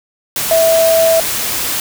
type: tone in noise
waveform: sine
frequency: 655 Hz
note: E5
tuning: 11 cents flat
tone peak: -8 dBFS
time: 0.51-1.2 s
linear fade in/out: 2 ms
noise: white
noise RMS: -18 dBFS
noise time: 0.36-1.8 s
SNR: +7 dB
effects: none